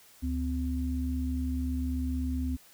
sine tone pair together, 72 / 255.8 Hz, D2 / C4, -34 / -39 cents, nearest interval octave + minor seventh, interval 2195 cents, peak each -30 / -32 dBFS, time 0.22-2.57 s, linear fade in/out 20 ms, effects white hiss -57 dBFS RMS until 2.73 s

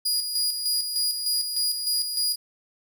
sawtooth tone with tremolo, 4885 Hz, D#8, 33 cents flat, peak -19 dBFS, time 0.05-2.36 s, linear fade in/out 10 ms, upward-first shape square, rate 3.3 Hz, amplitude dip 50%, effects none

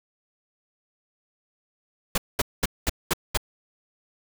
pink noise bursts, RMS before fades -22 dBFS, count 6, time 2.15-3.374 s, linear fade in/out 5 ms, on 29 ms, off 210 ms, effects none

